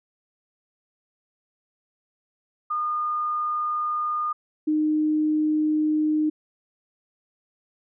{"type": "tone pair in turn", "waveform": "sine", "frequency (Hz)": [1219, 306.8], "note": ["D#6", "D#4"], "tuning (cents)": [-36, -24], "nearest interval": "2 octaves", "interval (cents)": 2388, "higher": "first", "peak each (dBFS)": [-23, -19], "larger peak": "second", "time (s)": [[2.7, 4.33], [4.67, 6.3]], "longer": "neither", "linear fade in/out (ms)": 10, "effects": []}